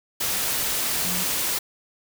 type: tone in noise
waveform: sine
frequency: 180 Hz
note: F#3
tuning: 47 cents flat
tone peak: -32 dBFS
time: 1.04-1.24 s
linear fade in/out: 10 ms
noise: white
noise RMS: -25 dBFS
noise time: 0.2-1.59 s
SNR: -10 dB
effects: none